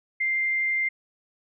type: tone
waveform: sine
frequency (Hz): 2096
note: C7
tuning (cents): +2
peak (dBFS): -22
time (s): 0.2-0.89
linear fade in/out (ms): 10
effects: none